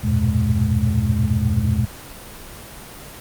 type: tone cluster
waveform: sine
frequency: 80.6 / 95.4 / 114.1 / 122.5 / 211.2 Hz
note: E2 / G2 / A#2 / B2 / G#3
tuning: -38 / -47 / -37 / -14 / +29 cents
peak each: -22 dBFS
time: 0.03-1.86 s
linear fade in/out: 20 ms
effects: pink hiss -37 dBFS RMS until 3.2 s + Opus 24 kbps